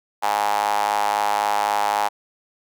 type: tone with high-pass filter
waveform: sawtooth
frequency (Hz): 103.83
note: G#2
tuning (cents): 0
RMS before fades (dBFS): -21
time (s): 0.22-2.09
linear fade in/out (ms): 20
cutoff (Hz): 830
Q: 5.8
effects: none